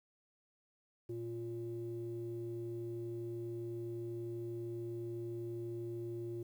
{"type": "tone with low-pass filter", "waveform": "square", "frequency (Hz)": 116.54, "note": "A#2", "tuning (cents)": 0, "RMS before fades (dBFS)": -42, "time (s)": [1.09, 6.43], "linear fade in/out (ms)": 5, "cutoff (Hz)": 380, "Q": 9, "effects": ["11-bit"]}